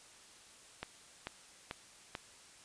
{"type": "click train", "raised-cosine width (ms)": 0.3, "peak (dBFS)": -23, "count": 4, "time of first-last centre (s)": [0.83, 2.152], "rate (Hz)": 2.27, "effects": ["white hiss -58 dBFS RMS until 2.64 s", "resampled to 22050 Hz"]}